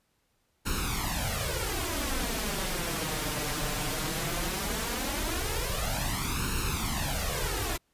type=noise with flanger; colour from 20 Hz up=pink; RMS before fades=-31 dBFS; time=0.65-7.78 s; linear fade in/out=20 ms; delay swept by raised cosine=0.73 to 6.73 ms; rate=0.17 Hz; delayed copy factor=+0.8; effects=pink hiss -73 dBFS RMS until 7.93 s + resampled to 32000 Hz